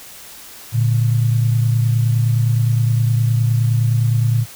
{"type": "tone pair together", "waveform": "sine", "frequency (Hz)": [114.2, 143.88], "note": ["A#2", "D3"], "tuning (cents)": [-35, -35], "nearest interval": "major third", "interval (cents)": 400, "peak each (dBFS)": [-13, -21], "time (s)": [0.72, 4.46], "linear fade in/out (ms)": 50, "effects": ["white hiss -38 dBFS RMS until 4.55 s"]}